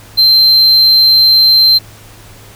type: tone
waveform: triangle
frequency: 4124 Hz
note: C8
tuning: 26 cents flat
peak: -3 dBFS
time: 0.17-1.79 s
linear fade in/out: 20 ms
effects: added 106 Hz sine -38 dBFS peak until 2.55 s + pink hiss -38 dBFS RMS until 2.55 s